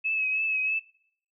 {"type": "tone with vibrato", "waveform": "sine", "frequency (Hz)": 2578, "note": "E7", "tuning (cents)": -39, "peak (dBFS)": -24, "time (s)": [0.04, 0.8], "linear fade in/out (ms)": 20, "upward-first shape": "triangle", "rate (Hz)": 3.1, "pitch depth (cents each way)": 41, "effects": ["noise-tail reverb RT60 0.6 s tail -21 dB re dry"]}